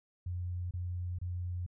sine tone bursts, 89 Hz, F2, 33 cents sharp, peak -34 dBFS, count 3, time 0.26-1.664 s, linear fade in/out 5 ms, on 450 ms, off 27 ms, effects none

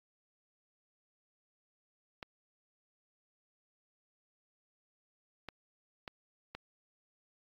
clicks, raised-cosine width 0.3 ms, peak -26 dBFS, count 4, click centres 2.228 / 5.487 / 6.078 / 6.55 s, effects AAC 64 kbps

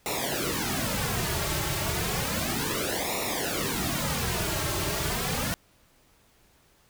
pink noise with flanger, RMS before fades -29 dBFS, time 0.06-5.54 s, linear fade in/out 0 ms, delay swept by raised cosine 0.63 to 4.13 ms, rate 0.32 Hz, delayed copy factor -1, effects pink hiss -62 dBFS RMS until 6.89 s

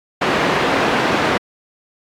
pink band-pass noise, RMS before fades -17 dBFS, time 0.21-1.38 s, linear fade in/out 10 ms, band 250 to 2300 Hz, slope 12 dB/octave, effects AAC 64 kbps

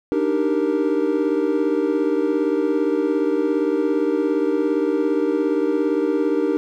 triangle chord, Eb major seventh, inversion third, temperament equal, 293.7 / 311.1 / 392 / 466.2 Hz, D4 / Eb4 / G4 / Bb4, 0 / 0 / 0 / 0 cents, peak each -21 dBFS, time 0.12-6.57 s, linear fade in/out 0 ms, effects none

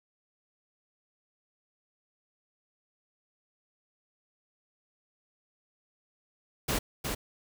pink noise with echo, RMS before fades -29 dBFS, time 6.68-6.79 s, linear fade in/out 10 ms, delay 360 ms, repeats 1, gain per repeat -4 dB, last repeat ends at 7.15 s, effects none

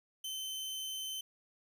sawtooth tone, 3074 Hz, G7, 35 cents flat, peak -35 dBFS, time 0.24-1.21 s, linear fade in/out 5 ms, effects none

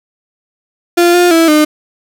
35% pulse tone with pitch steps, 346.9 / 353.3 / 328.8 / 303.9 Hz, F4 / F4 / E4 / D#4, -12 / +20 / -4 / -41 cents, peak -4 dBFS, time 0.97-1.65 s, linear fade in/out 10 ms, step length 170 ms, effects none

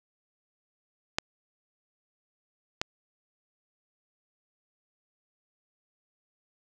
clicks, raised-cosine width 0.2 ms, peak -8 / -10 dBFS, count 2, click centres 1.185 / 2.815 s, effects none

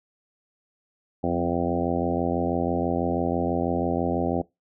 harmonic tone with a mistuned harmonic, 86.1 Hz, F2, 24 cents flat, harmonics 1 / 2 / 3 / 4 / 5 / 6 / 7 / 8 / 9, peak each -33 / -30 / -28 / -30 / -33 / -32 / -33 / -33 / -32 dBFS, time 1.23-4.42 s, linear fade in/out 10 ms, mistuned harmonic 2, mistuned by +29 cents, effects noise-tail reverb RT60 0.2 s tail -21 dB re dry

